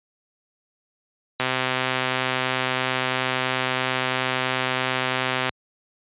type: click train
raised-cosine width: 0.3 ms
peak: -6 dBFS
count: 529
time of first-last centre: 1.4-5.493 s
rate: 129 Hz
effects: high-pass 80 Hz 12 dB/octave + resampled to 8000 Hz